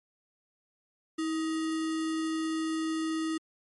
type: tone with sample-and-hold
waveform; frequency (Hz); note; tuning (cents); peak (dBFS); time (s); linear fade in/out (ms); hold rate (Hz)
sine; 320; D#4; +49; -28; 1.18-3.38; 10; 1575
effects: MP3 48 kbps